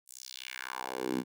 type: tone with high-pass filter sweep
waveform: 10% pulse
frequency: 64 Hz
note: C2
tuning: 38 cents flat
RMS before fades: -38 dBFS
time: 0.06-1.24 s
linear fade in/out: 50 ms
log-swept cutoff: 9500 to 210 Hz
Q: 2.4
effects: none